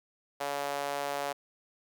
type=tone with high-pass filter; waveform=sawtooth; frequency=142 Hz; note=C#3; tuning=42 cents sharp; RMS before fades=-34 dBFS; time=0.4-1.33 s; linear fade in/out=10 ms; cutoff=640 Hz; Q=2.3; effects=none